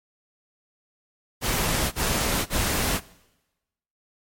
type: noise bursts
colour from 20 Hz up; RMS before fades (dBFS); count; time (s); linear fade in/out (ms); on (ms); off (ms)
pink; -24; 3; 1.41-3.006; 50; 510; 33
effects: noise-tail reverb RT60 1.0 s tail -21 dB re dry + MP3 64 kbps